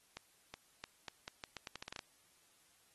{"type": "accelerating click train", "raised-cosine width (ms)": 0.2, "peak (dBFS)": -27, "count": 14, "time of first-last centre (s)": [0.17, 1.992], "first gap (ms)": 370, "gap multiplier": 0.81, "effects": ["white hiss -70 dBFS RMS until 2.94 s", "AAC 32 kbps"]}